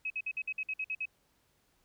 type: tone bursts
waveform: sine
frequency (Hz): 2553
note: D#7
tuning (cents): +44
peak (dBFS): -32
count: 10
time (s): 0.05-1.056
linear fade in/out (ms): 5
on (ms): 52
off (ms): 54
effects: pink hiss -72 dBFS RMS until 1.84 s